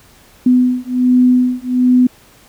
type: beating tone pair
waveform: sine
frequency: 250 / 251.3 Hz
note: B3 / B3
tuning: +21 / +30 cents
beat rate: 1.3 Hz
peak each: -12 dBFS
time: 0.46-2.07 s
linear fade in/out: 5 ms
effects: pink hiss -46 dBFS RMS until 2.48 s